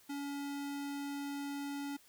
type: tone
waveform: square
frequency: 283 Hz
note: C#4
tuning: 36 cents sharp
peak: -39 dBFS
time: 0.09-1.97 s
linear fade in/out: 10 ms
effects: white hiss -64 dBFS RMS until 2.08 s